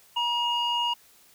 sine tone pair together, 953.7 / 2858 Hz, A#5 / F7, +39 / +39 cents, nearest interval octave + perfect fifth, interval 1900 cents, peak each -25 dBFS, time 0.16-0.94 s, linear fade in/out 10 ms, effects tanh soft clip ceiling -19 dBFS + white hiss -57 dBFS RMS until 1.34 s

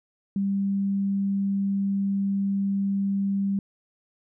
sine tone, 197.4 Hz, G3, 12 cents sharp, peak -22 dBFS, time 0.36-3.59 s, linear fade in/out 2 ms, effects none

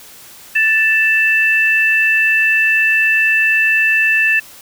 sine tone pair together, 1760 / 2652 Hz, A6 / E7, 0 / +10 cents, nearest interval perfect fifth, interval 710 cents, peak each -13 dBFS, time 0.55-4.4 s, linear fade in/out 10 ms, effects white hiss -39 dBFS RMS until 4.61 s

